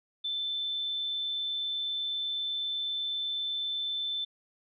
sine tone, 3532 Hz, A7, 6 cents sharp, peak -30 dBFS, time 0.24-4.25 s, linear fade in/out 10 ms, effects none

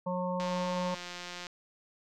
harmonic tone, 181 Hz, F#3, 38 cents flat, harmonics 1 / 3 / 5 / 6, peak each -34 / -34 / -37 / -41 dBFS, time 0.06-0.95 s, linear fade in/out 10 ms
click train, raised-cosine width 0.2 ms, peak -24 dBFS, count 190, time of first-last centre 0.4-1.468 s, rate 177 Hz
effects none

